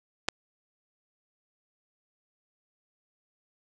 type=clicks; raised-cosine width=0.2 ms; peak=-28 / -7 dBFS; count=2; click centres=0.282 / 0.286 s; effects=none